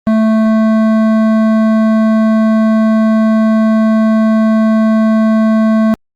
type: tone with hard clipping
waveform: triangle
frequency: 220 Hz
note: A3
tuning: in tune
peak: -9 dBFS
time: 0.07-5.94 s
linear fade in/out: 0 ms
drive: 16 dB
effects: Opus 24 kbps